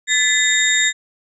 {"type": "tone cluster", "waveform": "sine", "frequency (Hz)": [1742, 2010, 3703, 7290], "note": ["A6", "B6", "A#7", "A#8"], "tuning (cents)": [-18, 30, -12, -40], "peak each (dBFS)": -19, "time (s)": [0.07, 0.93], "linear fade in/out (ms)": 50, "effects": []}